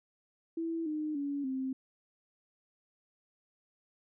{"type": "tone with pitch steps", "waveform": "sine", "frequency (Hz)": [329.6, 305.8, 283.6, 263.1], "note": ["E4", "D#4", "C#4", "C4"], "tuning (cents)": [0, -30, 40, 10], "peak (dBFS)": -32, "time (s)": [0.57, 1.73], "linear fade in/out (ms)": 5, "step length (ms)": 290, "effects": []}